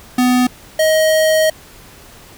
square tone pair in turn, 249.9 / 629.7 Hz, B3 / D#5, +21 / +21 cents, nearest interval octave + major third, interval 1600 cents, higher second, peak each -11 dBFS, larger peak neither, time 0.18-0.47 / 0.79-1.5 s, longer second, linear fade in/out 5 ms, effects pink hiss -41 dBFS RMS until 2.37 s

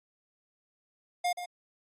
square tone with echo, 710 Hz, F5, 28 cents sharp, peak -27 dBFS, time 1.24-1.33 s, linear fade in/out 10 ms, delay 130 ms, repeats 1, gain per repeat -10 dB, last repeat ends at 1.46 s, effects AAC 32 kbps

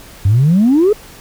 sine exponential sweep, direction up, 92.5 to 440.3 Hz, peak -6 dBFS, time 0.25-0.93 s, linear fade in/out 5 ms, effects tanh soft clip ceiling -4 dBFS + pink hiss -38 dBFS RMS until 1.2 s

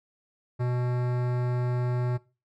sine tone with hard clipping, 123.47 Hz, B2, in tune, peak -27 dBFS, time 0.59-2.18 s, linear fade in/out 20 ms, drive 18 dB, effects noise-tail reverb RT60 0.3 s tail -20 dB re dry

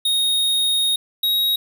square tone pair in turn, 3729 / 3799 Hz, A#7 / A#7, 0 / +32 cents, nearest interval unison, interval 32 cents, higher second, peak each -17 dBFS, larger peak neither, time 0.05-0.96 / 1.23-1.56 s, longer first, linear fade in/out 5 ms, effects none

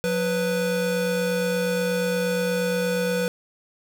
square tone pair together, 180.78 / 493.9 Hz, F#3 / B4, -40 / 0 cents, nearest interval octave + perfect fourth, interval 1740 cents, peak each -27 / -24 dBFS, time 0.04-3.28 s, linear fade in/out 0 ms, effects none

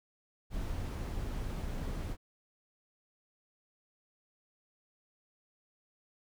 brown noise, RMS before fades -37 dBFS, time 0.5-2.17 s, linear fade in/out 50 ms, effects none

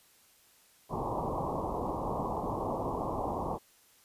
white low-pass noise, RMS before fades -34 dBFS, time 0.89-3.59 s, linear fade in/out 50 ms, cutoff 1100 Hz, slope 96 dB/octave, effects white hiss -63 dBFS RMS until 4.04 s + resampled to 32000 Hz

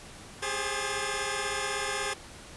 10% pulse tone cluster, 401.1 / 417.4 / 531 / 1734 Hz, G4 / G#4 / C5 / A6, +40 / +9 / +25 / -26 cents, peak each -27 dBFS, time 0.42-2.14 s, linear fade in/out 10 ms, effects pink hiss -47 dBFS RMS until 2.56 s + resampled to 24000 Hz

